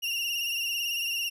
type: tone with vibrato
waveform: 35% pulse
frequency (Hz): 2800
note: F7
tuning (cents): +4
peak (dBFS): -26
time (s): 0.02-1.3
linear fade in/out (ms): 20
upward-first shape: triangle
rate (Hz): 18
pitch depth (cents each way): 59
effects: none